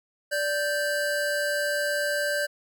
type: tone pair together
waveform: square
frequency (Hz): 584 / 1565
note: D5 / G6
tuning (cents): -10 / -3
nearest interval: octave + perfect fourth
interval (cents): 1707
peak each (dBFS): -28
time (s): 0.31-2.47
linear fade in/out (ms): 20
effects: none